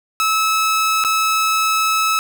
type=tone with dropouts; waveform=sawtooth; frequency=1299 Hz; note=E6; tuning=26 cents flat; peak=-11 dBFS; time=0.2-2.19 s; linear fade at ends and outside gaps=0 ms; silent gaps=1.039-1.048 s; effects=none